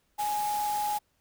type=tone in noise; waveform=sine; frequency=834 Hz; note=G#5; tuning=7 cents sharp; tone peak=-27 dBFS; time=0.18-0.99 s; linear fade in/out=20 ms; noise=white; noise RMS=-39 dBFS; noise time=0.18-0.99 s; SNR=+9 dB; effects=pink hiss -72 dBFS RMS until 1.2 s